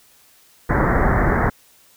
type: low-pass noise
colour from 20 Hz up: pink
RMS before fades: -17 dBFS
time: 0.69-1.5 s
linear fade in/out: 10 ms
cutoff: 2000 Hz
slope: 96 dB/octave
effects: white hiss -53 dBFS RMS until 1.96 s